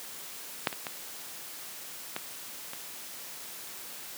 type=clicks; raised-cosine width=0.3 ms; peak=-8 / -21 / -18 / -16 / -22 dBFS; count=5; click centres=0.672 / 0.728 / 0.868 / 2.164 / 2.734 s; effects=white hiss -43 dBFS RMS until 4.17 s + high-pass 150 Hz 12 dB/octave